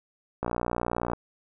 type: click train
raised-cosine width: 1 ms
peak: -14 dBFS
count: 43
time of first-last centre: 0.43-1.134 s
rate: 59.7 Hz
effects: none